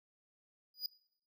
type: tone with exponential growth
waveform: square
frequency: 4924 Hz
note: D#8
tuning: 19 cents flat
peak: -32 dBFS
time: 0.74-0.86 s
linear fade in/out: 2 ms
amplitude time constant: 26 ms
effects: noise-tail reverb RT60 0.6 s tail -20 dB re dry